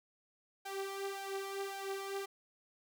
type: tone with flanger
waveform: sawtooth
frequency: 392 Hz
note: G4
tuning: in tune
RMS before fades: -41 dBFS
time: 0.65-2.26 s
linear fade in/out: 10 ms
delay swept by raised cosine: 1.3 to 3.5 ms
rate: 1.8 Hz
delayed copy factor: +0.7
effects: none